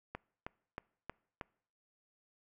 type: click train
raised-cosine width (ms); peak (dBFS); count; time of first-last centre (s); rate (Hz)
0.5; -25; 5; 0.15-1.412; 3.17
effects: noise-tail reverb RT60 0.6 s tail -25 dB re dry